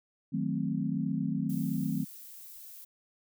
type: chord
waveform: sine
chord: D# diminished seventh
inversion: none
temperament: equal with one note detuned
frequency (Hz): 157.1 / 185 / 220 / 261.6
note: D#3 / F#3 / A3 / C4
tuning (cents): +17 / 0 / 0 / 0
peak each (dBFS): -34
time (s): 0.32-2.05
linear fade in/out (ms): 20
type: noise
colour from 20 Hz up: violet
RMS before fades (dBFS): -48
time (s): 1.49-2.85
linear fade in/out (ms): 10
effects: none